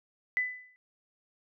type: tone with exponential decay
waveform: sine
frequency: 2000 Hz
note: B6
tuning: 21 cents sharp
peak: -23 dBFS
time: 0.37-0.76 s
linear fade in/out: 0 ms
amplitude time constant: 84 ms
effects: none